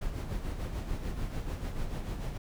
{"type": "noise with tremolo", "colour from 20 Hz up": "brown", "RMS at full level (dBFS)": -33, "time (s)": [0.01, 2.38], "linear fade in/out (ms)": 10, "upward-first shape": "sine", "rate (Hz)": 6.8, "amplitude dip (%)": 50, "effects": []}